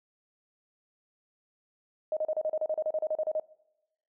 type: tone bursts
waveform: sine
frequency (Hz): 622.3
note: D#5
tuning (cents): 0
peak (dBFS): -26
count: 16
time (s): 2.12-3.398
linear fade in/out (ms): 2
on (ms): 48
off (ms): 34
effects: noise-tail reverb RT60 0.9 s tail -22 dB re dry